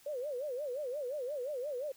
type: tone with vibrato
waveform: sine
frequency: 542 Hz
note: C#5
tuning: 39 cents flat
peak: -35 dBFS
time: 0.06-1.92 s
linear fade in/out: 5 ms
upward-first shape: sine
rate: 5.7 Hz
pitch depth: 200 cents each way
effects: white hiss -62 dBFS RMS until 1.96 s